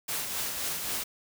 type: noise with tremolo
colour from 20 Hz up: white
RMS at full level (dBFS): -31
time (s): 0.08-1.04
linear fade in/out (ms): 10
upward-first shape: triangle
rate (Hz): 3.8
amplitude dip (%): 45
effects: none